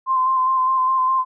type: tone with vibrato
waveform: sine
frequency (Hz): 1041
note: C6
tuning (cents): -9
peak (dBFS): -15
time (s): 0.06-1.25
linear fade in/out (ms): 50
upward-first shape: square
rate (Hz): 4.9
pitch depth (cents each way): 19
effects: none